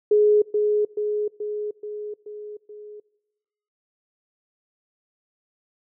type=tone with echo; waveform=sine; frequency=419.7 Hz; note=G#4; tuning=18 cents sharp; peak=-13 dBFS; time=0.11-0.42 s; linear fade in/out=5 ms; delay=430 ms; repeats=6; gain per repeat=-4 dB; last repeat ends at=3 s; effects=noise-tail reverb RT60 1.0 s tail -22 dB re dry